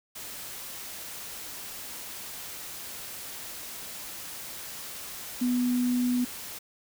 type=tone in noise; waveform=sine; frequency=246.9 Hz; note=B3; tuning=in tune; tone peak=-23 dBFS; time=5.41-6.25 s; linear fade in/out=10 ms; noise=white; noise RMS=-40 dBFS; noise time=0.15-6.59 s; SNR=+14 dB; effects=none